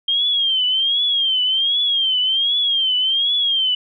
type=tone with vibrato; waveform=sine; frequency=3194 Hz; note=G7; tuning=32 cents sharp; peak=-15 dBFS; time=0.08-3.75 s; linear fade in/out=5 ms; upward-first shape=triangle; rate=1.3 Hz; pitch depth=130 cents each way; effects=none